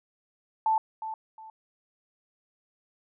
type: tone with echo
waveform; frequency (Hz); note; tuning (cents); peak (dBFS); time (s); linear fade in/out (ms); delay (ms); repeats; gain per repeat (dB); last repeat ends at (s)
sine; 880; A5; 0; -21; 0.66-0.78; 2; 360; 2; -11; 1.5
effects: none